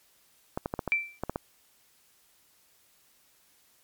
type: clicks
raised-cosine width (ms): 1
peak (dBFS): -16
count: 8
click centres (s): 0.575 / 0.659 / 0.739 / 0.792 / 0.877 / 1.236 / 1.296 / 1.359
type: tone with exponential decay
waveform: sine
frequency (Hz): 2340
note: D7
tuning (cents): -7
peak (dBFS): -19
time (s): 0.92-1.19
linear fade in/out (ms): 0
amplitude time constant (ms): 58
effects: white hiss -64 dBFS RMS until 3.83 s + MP3 96 kbps